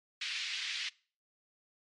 pink band-pass noise, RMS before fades -38 dBFS, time 0.21-0.89 s, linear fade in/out 5 ms, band 2100 to 4800 Hz, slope 24 dB/octave, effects noise-tail reverb RT60 0.4 s tail -22 dB re dry + MP3 48 kbps

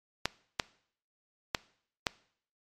clicks, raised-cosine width 0.2 ms, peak -9 dBFS, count 4, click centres 0.256 / 0.598 / 1.548 / 2.068 s, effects noise-tail reverb RT60 0.6 s tail -21 dB re dry + MP3 64 kbps

